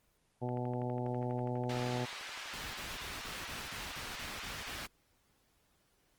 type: harmonic tone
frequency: 123.47 Hz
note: B2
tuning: in tune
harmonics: 1 / 2 / 3 / 4 / 5 / 6 / 7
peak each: -37 / -40 / -42 / -43 / -44 / -45 / -45 dBFS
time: 0.41-2.06 s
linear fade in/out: 20 ms
type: click train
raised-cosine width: 0.5 ms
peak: -36 dBFS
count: 28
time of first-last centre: 0.49-2.703 s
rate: 12.2 Hz
type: band-pass noise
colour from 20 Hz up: pink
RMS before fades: -45 dBFS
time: 1.69-4.86 s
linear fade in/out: 5 ms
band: 1200 to 4500 Hz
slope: 12 dB/octave
type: noise bursts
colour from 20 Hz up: pink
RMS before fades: -47 dBFS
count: 10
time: 2.53-4.873 s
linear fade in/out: 10 ms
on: 210 ms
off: 27 ms
effects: pink hiss -73 dBFS RMS until 6.18 s + Opus 24 kbps